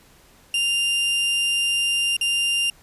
40% pulse tone with dropouts, 2794 Hz, F7, in tune, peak -18 dBFS, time 0.54-2.7 s, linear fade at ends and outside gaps 2 ms, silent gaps 2.167-2.211 s, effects pink hiss -53 dBFS RMS until 2.82 s + resampled to 32000 Hz

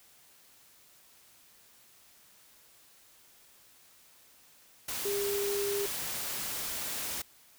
sine tone in noise, 403.1 Hz, G4, 48 cents sharp, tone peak -30 dBFS, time 5.05-5.86 s, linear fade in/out 5 ms, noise white, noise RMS -36 dBFS, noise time 4.88-7.22 s, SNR +3 dB, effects white hiss -60 dBFS RMS until 7.58 s

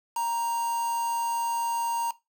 triangle tone with quantisation, 932.3 Hz, A#5, in tune, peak -24 dBFS, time 0.16-2.11 s, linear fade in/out 5 ms, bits 6, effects noise-tail reverb RT60 0.2 s tail -17 dB re dry

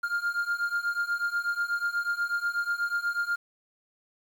triangle beating tone pair, 1400 / 1408.2 Hz, F6 / F6, +4 / +14 cents, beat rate 8.2 Hz, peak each -29 / -27 dBFS, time 0.03-3.36 s, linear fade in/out 10 ms, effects 9-bit

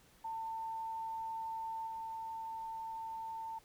sine tone with level steps, 897 Hz, A5, 33 cents sharp, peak -38 / -40 dBFS, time 0.24-3.59 s, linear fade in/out 10 ms, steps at 1.87 s, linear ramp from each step 2 ms, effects pink hiss -65 dBFS RMS until 3.64 s

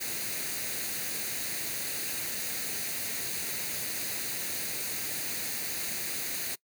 white noise with comb filter, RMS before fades -34 dBFS, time 0-6.56 s, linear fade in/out 20 ms, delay 0.46 ms, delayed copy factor +0.55, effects noise-tail reverb RT60 0.1 s tail -23 dB re dry + high-pass 100 Hz 12 dB/octave

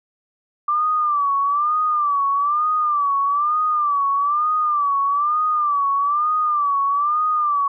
sine tone with vibrato, 1174.7 Hz, D6, in tune, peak -16 dBFS, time 0.68-7.68 s, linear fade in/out 5 ms, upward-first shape sine, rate 1.1 Hz, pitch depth 96 cents each way, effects none

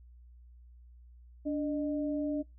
sine tone pair together, 291.4 / 611.4 Hz, D4 / D#5, -13 / -30 cents, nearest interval octave + minor second, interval 1283 cents, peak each -30 / -37 dBFS, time 1.45-2.43 s, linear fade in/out 20 ms, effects noise-tail reverb RT60 0.2 s tail -23 dB re dry + added 60 Hz sine -52 dBFS peak until 2.58 s

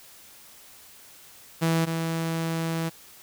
sawtooth tone pair in turn, 164 / 164 Hz, E3 / E3, -9 / -9 cents, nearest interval unison, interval 0 cents, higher neither, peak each -17 / -22 dBFS, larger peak first, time 1.61-1.86 / 1.86-2.9 s, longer second, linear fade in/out 20 ms, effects white hiss -50 dBFS RMS until 3.22 s

